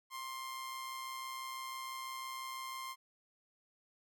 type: tone with amplitude modulation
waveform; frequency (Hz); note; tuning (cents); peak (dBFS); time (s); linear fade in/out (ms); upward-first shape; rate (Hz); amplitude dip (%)
sawtooth; 1055; C6; +14; -36; 0.1-2.96; 50; sine; 126; 40
effects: none